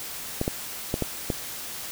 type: clicks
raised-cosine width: 2 ms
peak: -11 dBFS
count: 5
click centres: 0.414 / 0.479 / 0.941 / 1.023 / 1.302 s
effects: white hiss -36 dBFS RMS until 1.91 s